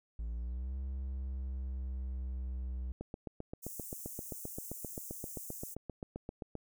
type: exponential two-way sweep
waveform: triangle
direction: up then down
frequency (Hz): 55.1 to 66.4 to 62.8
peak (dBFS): -34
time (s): 0.19-2.92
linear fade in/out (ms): 0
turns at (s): 0.77
type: click train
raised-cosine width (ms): 2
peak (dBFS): -27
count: 28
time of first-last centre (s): 3.01-6.553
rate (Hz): 7.62
type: high-pass noise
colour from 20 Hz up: white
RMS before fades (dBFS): -46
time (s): 3.62-5.75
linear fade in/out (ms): 20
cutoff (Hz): 6300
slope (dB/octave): 48
effects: none